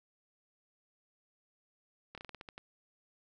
slowing click train, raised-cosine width 0.3 ms, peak -30 dBFS, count 9, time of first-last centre 2.15-2.579 s, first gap 27 ms, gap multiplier 1.19, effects none

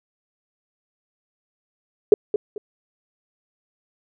sine tone with echo, 418.2 Hz, G#4, 12 cents sharp, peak -5 dBFS, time 2.12-2.14 s, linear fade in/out 2 ms, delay 220 ms, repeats 2, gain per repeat -11 dB, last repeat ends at 2.58 s, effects none

